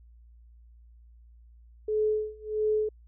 sine tone with tremolo, 428.7 Hz, A4, 45 cents flat, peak -22 dBFS, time 1.88-2.89 s, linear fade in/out 5 ms, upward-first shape sine, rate 1.5 Hz, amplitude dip 95%, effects added 58 Hz sine -51 dBFS peak until 3.07 s

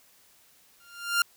sawtooth tone with exponential growth, 1396.9 Hz, F6, in tune, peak -15 dBFS, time 0.8-1.22 s, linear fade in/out 2 ms, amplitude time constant 90 ms, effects white hiss -60 dBFS RMS until 1.36 s

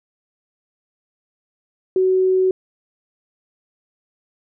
sine tone, 374.2 Hz, F#4, 20 cents sharp, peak -13 dBFS, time 1.96-2.51 s, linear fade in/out 2 ms, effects none

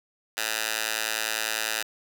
10% pulse tone with high-pass filter, 110 Hz, A2, in tune, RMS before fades -29 dBFS, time 0.37-1.83 s, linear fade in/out 10 ms, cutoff 1600 Hz, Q 0.64, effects none

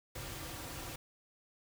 pink noise with comb filter, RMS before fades -44 dBFS, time 0.15-0.96 s, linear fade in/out 5 ms, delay 4.7 ms, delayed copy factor -0.6, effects none

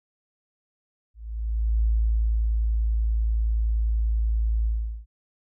sine tone with ADSR envelope, 55.2 Hz, A1, 6 cents sharp, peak -18 dBFS, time 1.14-5.06 s, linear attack 680 ms, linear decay 660 ms, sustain -2 dB, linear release 400 ms, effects none

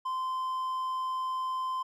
triangle tone, 1035 Hz, C6, 19 cents flat, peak -28 dBFS, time 0.05-1.83 s, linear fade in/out 10 ms, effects none

